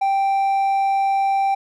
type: tone with hard clipping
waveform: sine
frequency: 784 Hz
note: G5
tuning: in tune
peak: -17 dBFS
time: 0.01-1.55 s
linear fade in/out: 10 ms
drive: 3 dB
effects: none